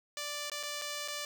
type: tone with dropouts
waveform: 5% pulse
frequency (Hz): 587.3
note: D5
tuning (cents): 0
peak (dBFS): -25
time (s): 0.17-1.25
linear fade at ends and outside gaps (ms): 1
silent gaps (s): 0.499-0.517 / 0.63-0.634 / 0.815-0.819 / 1.078-1.083
effects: none